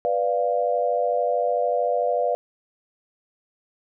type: chord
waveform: sine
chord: B diminished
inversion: none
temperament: equal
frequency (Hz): 493.9 / 587.3 / 698.5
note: B4 / D5 / F5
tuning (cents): 0 / 0 / 0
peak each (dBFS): -24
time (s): 0.05-2.35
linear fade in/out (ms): 0
effects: none